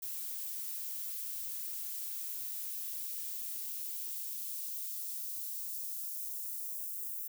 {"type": "noise with high-pass filter sweep", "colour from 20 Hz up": "violet", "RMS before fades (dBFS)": -40, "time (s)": [0.02, 7.28], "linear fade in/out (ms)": 10, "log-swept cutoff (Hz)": [420, 8600], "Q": 0.76, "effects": []}